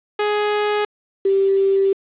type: tone pair in turn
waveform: sawtooth / sine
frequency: 417.5 / 390.2 Hz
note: G#4 / G4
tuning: +9 / -8 cents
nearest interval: minor second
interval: 117 cents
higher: first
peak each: -13 / -13 dBFS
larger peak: neither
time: 0.19-0.85 / 1.25-1.93 s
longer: second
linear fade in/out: 5 ms
effects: resampled to 8000 Hz + 7-bit